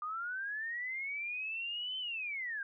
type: linear two-way sweep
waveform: sine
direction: up then down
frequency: 1200 to 3081 to 1564 Hz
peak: -36 dBFS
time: 0.02-2.63 s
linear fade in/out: 2 ms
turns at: 1.98 s
effects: none